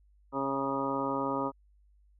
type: harmonic tone with a mistuned harmonic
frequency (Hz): 137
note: C#3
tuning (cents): -20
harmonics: 1 / 2 / 3 / 4 / 5 / 6 / 7 / 8 / 9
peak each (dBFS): -45 / -34 / -38 / -36 / -44 / -41 / -35 / -45 / -36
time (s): 0.32-1.52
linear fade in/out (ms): 50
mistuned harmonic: 5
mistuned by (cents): -27
effects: added 50 Hz sine -60 dBFS peak until 2.19 s